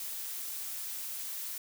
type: noise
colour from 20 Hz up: blue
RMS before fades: -39 dBFS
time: 0-1.58 s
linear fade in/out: 2 ms
effects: none